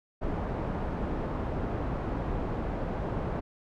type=low-pass noise; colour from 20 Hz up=pink; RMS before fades=-32 dBFS; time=0.21-3.41 s; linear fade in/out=20 ms; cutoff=910 Hz; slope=12 dB/octave; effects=none